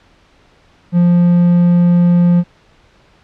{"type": "tone with hard clipping", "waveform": "triangle", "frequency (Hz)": 174.8, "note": "F3", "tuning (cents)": 2, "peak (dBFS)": -8, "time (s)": [0.92, 2.44], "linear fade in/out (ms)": 50, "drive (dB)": 6, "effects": ["pink hiss -50 dBFS RMS until 3.23 s", "low-pass 4000 Hz 12 dB/octave"]}